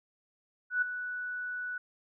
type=tone with ADSR envelope; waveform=sine; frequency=1480 Hz; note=F#6; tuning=in tune; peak=-23 dBFS; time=0.7-1.78 s; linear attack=120 ms; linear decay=7 ms; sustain=-11 dB; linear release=4 ms; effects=none